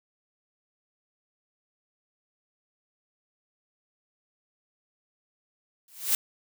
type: noise with exponential growth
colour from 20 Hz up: blue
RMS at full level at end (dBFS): -20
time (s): 5.88-6.15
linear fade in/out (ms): 1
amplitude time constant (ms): 58
effects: none